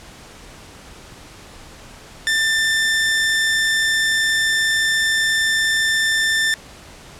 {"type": "tone", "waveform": "sawtooth", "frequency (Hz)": 1783, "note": "A6", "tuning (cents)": 22, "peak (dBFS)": -12, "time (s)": [2.27, 6.54], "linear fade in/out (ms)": 0, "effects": ["pink hiss -41 dBFS RMS until 7.19 s", "low-pass 9000 Hz 12 dB/octave"]}